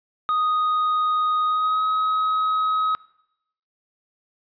triangle tone with pitch glide, 1244.5 to 1270.6 Hz, D#6 to D#6, 0 to +36 cents, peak -17 dBFS, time 0.29-2.95 s, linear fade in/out 0 ms, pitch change +36 cents, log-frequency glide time 1.46-1.83 s, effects noise-tail reverb RT60 0.8 s tail -21 dB re dry + resampled to 11025 Hz

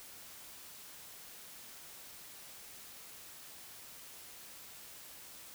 silence, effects white hiss -52 dBFS RMS until 5.54 s

